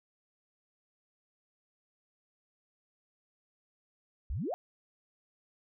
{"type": "exponential sweep", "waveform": "sine", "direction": "up", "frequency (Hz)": [50.5, 784], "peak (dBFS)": -32, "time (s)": [4.3, 4.54], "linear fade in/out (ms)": 0, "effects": []}